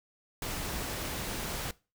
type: noise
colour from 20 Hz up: pink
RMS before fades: -36 dBFS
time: 0.42-1.71 s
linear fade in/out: 2 ms
effects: noise-tail reverb RT60 0.3 s tail -21 dB re dry